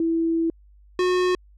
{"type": "tone pair in turn", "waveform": ["sine", "square"], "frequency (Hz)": [329.6, 363.6], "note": ["E4", "F#4"], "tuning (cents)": [0, -30], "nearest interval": "major second", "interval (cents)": 170, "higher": "second", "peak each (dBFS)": -19, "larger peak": "neither", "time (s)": [[0, 0.5], [0.99, 1.35]], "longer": "first", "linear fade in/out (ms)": 2, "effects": ["added 50 Hz sine -49 dBFS peak until 1.57 s", "low-pass 5000 Hz 12 dB/octave"]}